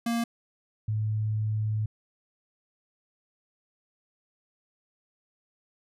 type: tone pair in turn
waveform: square / sine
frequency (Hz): 233.1 / 107.81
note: A#3 / A2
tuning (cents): 0 / -35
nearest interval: octave + minor second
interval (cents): 1335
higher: first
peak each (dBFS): -26 / -25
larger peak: second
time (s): 0.06-0.24 / 0.88-1.86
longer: second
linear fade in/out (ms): 5
effects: resampled to 32000 Hz